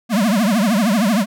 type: tone with vibrato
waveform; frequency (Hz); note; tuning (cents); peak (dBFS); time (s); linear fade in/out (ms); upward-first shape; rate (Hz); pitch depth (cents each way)
square; 213.4; G#3; +47; -14; 0.09-1.26; 50; triangle; 13; 270
effects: none